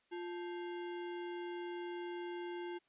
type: tone with sample-and-hold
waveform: sine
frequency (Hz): 350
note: F4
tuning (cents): +4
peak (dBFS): -40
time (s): 0.11-2.79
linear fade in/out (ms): 20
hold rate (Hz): 1225
effects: white hiss -75 dBFS RMS until 2.88 s + resampled to 8000 Hz